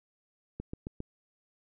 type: click train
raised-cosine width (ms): 3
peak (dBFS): -24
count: 4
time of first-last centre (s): 0.6-1.004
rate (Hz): 7.43
effects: none